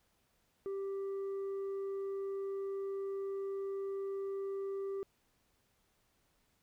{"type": "tone with tanh clipping", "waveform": "triangle", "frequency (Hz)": 392, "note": "G4", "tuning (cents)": 0, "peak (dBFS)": -37, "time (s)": [0.66, 5.03], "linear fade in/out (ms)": 0, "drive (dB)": 8, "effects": ["pink hiss -75 dBFS RMS until 6.62 s"]}